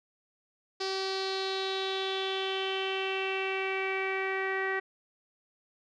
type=tone with low-pass filter sweep; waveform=sawtooth; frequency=383.6 Hz; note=G4; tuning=37 cents flat; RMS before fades=-32 dBFS; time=0.8-4.8 s; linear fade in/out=10 ms; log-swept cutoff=4800 to 1900 Hz; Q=5.6; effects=none